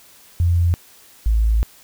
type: tone pair in turn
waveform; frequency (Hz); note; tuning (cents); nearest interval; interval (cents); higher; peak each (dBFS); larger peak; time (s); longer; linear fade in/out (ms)
sine; 86.2 / 54.95; F2 / A1; -22 / -2; minor sixth; 780; first; -13; neither; 0.4-0.74 / 1.26-1.63; second; 0
effects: white hiss -48 dBFS RMS until 1.83 s